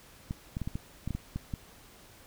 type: clicks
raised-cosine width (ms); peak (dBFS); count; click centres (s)
5; -21; 10; 0.309 / 0.569 / 0.617 / 0.675 / 0.755 / 1.076 / 1.107 / 1.15 / 1.36 / 1.538
effects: pink hiss -55 dBFS RMS until 2.26 s